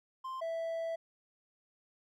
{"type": "tone pair in turn", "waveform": "triangle", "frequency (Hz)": [1046.5, 659.3], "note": ["C6", "E5"], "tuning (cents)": [0, 0], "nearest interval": "minor sixth", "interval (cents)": 800, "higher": "first", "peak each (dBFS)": [-36, -32], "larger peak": "second", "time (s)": [[0.24, 0.41], [0.41, 0.96]], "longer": "second", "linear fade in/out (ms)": 10, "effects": []}